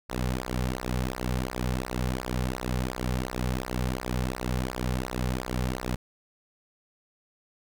sawtooth tone with flanger, 62.8 Hz, B1, 30 cents sharp, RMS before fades -30 dBFS, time 0.09-5.96 s, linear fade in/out 10 ms, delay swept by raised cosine 0.29 to 3.19 ms, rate 2.8 Hz, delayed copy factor -0.9, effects none

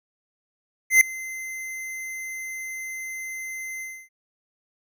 square tone with ADSR envelope, 2069 Hz, C7, 20 cents flat, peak -10 dBFS, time 0.9-4.09 s, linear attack 110 ms, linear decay 3 ms, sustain -22 dB, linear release 280 ms, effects none

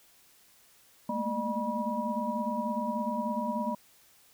sine tone cluster, 210.8 / 227.4 / 237.4 / 604 / 968 Hz, G#3 / A#3 / A#3 / D5 / B5, +26 / -43 / +32 / +48 / -35 cents, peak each -37 / -35 / -38 / -36 / -33 dBFS, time 1.09-3.75 s, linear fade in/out 5 ms, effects white hiss -61 dBFS RMS until 4.33 s

